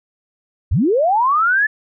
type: linear sweep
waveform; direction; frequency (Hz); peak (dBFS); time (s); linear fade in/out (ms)
sine; up; 53.7 to 1760; -12; 0.71-1.67; 10
effects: none